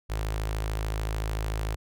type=tone with notch filter; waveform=sawtooth; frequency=53.5 Hz; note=A1; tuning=48 cents flat; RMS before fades=-30 dBFS; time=0.09-1.76 s; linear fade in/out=20 ms; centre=220 Hz; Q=1; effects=none